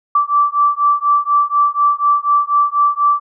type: beating tone pair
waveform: sine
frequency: 1162 / 1166.1 Hz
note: D6 / D6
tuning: -19 / -13 cents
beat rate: 4.1 Hz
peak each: -14 dBFS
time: 0.15-3.2 s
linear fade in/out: 5 ms
effects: none